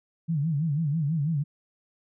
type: tone with vibrato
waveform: sine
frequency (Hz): 153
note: D#3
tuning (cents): -29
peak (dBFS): -23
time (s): 0.28-1.44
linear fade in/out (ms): 20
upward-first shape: sine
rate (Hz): 6.1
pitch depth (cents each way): 160
effects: none